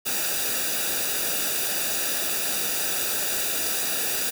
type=noise with comb filter; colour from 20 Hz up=white; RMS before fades=-26 dBFS; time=0.05-4.31 s; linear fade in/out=20 ms; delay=0.94 ms; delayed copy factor=-0.7; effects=none